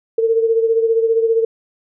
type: beating tone pair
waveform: sine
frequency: 451.3 / 466.3 Hz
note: A4 / A#4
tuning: +44 / +1 cents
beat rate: 15 Hz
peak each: -13 / -20 dBFS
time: 0.18-1.45 s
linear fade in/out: 5 ms
effects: none